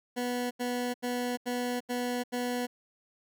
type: tone bursts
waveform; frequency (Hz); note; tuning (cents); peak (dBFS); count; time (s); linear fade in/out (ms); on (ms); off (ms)
20% pulse; 245.6; B3; -9; -25; 6; 0.16-2.67; 20; 350; 82
effects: none